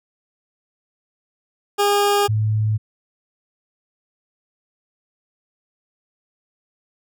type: tone pair in turn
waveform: 20% pulse / sine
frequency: 407.3 / 107.88 Hz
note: G#4 / A2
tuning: -34 / -34 cents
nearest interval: octave + major seventh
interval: 2300 cents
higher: first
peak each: -10 / -16 dBFS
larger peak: first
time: 1.78-2.28 / 2.28-2.78 s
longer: neither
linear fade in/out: 20 ms
effects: none